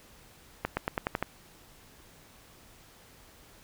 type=accelerating click train; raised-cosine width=0.5 ms; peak=-13 dBFS; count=7; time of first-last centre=0.65-1.226 s; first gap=120 ms; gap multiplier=0.91; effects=pink hiss -56 dBFS RMS until 3.63 s